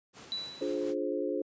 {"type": "noise with tremolo", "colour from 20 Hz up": "pink", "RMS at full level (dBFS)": -48, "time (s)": [0.13, 0.95], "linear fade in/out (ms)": 50, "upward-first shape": "square", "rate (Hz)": 4.1, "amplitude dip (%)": 25}
{"type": "tone with exponential decay", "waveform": "sine", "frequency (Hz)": 3951, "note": "B7", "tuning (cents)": 0, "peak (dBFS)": -30, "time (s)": [0.32, 0.92], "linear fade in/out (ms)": 0, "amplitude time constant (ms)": 130}
{"type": "chord", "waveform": "sine", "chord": "D half-diminished seventh", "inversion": "none", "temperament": "just", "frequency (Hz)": [293.7, 352.4, 422.9, 528.6], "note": ["D4", "F4", "Ab4", "C5"], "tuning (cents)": [0, 16, 31, 18], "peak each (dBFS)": -35, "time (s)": [0.61, 1.42], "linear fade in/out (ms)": 5}
{"effects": ["high-pass 150 Hz 12 dB/octave", "resampled to 16000 Hz"]}